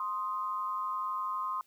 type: tone pair together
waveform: sine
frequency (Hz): 1048 / 1246.3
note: C6 / D#6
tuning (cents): +2 / +2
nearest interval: minor third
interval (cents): 300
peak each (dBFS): -33 / -36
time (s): 0-1.61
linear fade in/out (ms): 2
effects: white hiss -68 dBFS RMS until 1.66 s